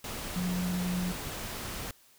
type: tone in noise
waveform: sine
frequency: 180 Hz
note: F#3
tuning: 47 cents flat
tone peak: -29 dBFS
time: 0.36-1.12 s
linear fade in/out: 2 ms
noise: pink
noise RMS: -38 dBFS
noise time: 0.04-1.91 s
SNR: +6 dB
effects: white hiss -61 dBFS RMS until 2.18 s